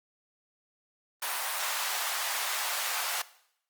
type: high-pass noise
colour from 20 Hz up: pink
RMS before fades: -32 dBFS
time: 1.22-3.22 s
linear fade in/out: 5 ms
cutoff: 760 Hz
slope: 24 dB/octave
effects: noise-tail reverb RT60 0.7 s tail -18 dB re dry + Opus 32 kbps